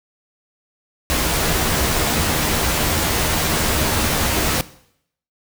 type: noise with comb filter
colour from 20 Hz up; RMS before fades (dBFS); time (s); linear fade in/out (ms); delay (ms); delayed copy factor
pink; -19; 1.1-4.61; 0; 13; +0.55
effects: noise-tail reverb RT60 0.7 s tail -18 dB re dry